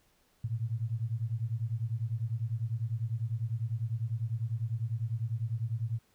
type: beating tone pair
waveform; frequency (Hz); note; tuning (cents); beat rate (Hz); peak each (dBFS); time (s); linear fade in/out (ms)
sine; 109.7 / 119.7; A2 / A#2; -5 / +46; 10; -33 / -34; 0.44-5.99; 5
effects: pink hiss -69 dBFS RMS until 6.14 s